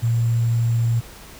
sine tone with sample-and-hold, 116.54 Hz, A#2, in tune, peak -16 dBFS, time 0.02-1.01 s, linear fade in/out 20 ms, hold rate 7350 Hz, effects added 50 Hz sine -47 dBFS peak until 1.39 s + pink hiss -42 dBFS RMS until 1.39 s

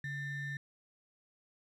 triangle ring-modulated tone, 965 Hz, B5, 40 cents flat, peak -32 dBFS, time 0.04-0.57 s, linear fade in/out 2 ms, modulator 823 Hz, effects none

